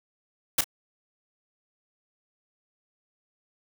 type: noise with echo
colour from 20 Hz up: white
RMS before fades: -21 dBFS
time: 0.58-0.61 s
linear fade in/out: 5 ms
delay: 33 ms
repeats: 1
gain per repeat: -13 dB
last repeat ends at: 0.643 s
effects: none